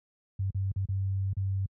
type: tone with dropouts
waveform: sine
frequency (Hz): 96.8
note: G2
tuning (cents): -21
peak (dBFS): -26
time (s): 0.39-1.66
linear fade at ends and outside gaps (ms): 5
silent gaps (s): 0.505-0.546 / 0.718-0.76 / 0.855-0.887 / 1.332-1.367
effects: high-pass 60 Hz 12 dB/octave